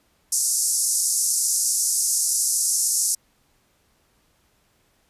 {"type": "band-pass noise", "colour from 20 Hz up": "white", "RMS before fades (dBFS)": -22, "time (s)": [0.32, 3.15], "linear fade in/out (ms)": 5, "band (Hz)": [5400, 11000], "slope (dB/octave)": 48, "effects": ["pink hiss -64 dBFS RMS until 5.09 s", "resampled to 32000 Hz"]}